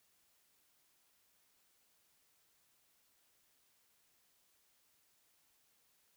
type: silence
effects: white hiss -74 dBFS RMS until 6.16 s